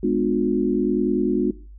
sine chord, G# diminished seventh, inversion none, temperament just, 207.7 / 249.2 / 299 / 358.8 Hz, G#3 / B3 / D4 / F4, 0 / +16 / +31 / +47 cents, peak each -24 / -24 / -23 / -22 dBFS, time 0.03-1.51 s, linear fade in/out 5 ms, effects noise-tail reverb RT60 0.4 s tail -20 dB re dry + added 50 Hz sine -39 dBFS peak until 1.78 s

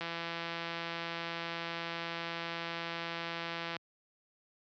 click train, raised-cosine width 0.3 ms, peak -22 dBFS, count 632, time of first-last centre 0.01-3.766 s, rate 168 Hz, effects high-pass 100 Hz 12 dB/octave + resampled to 16000 Hz

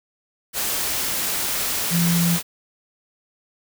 sine tone in noise, 171.1 Hz, F3, 35 cents flat, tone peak -17 dBFS, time 1.9-2.39 s, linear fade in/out 50 ms, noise white, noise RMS -24 dBFS, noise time 0.53-2.43 s, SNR +4 dB, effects none

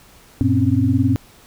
sine tone cluster, 96.1 / 117.9 / 256.3 / 274.7 Hz, G2 / A#2 / C4 / C#4, -34 / +20 / -36 / -16 cents, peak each -19 dBFS, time 0.41-1.16 s, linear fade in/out 0 ms, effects pink hiss -48 dBFS RMS until 1.46 s

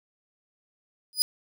sawtooth tone with exponential growth, 4968 Hz, D#8, 3 cents flat, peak -12 dBFS, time 1.13-1.22 s, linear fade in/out 0 ms, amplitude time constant 19 ms, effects none

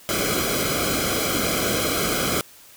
pink noise with comb filter, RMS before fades -23 dBFS, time 0.09-2.41 s, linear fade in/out 0 ms, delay 1.1 ms, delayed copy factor -0.95, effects white hiss -48 dBFS RMS until 2.76 s

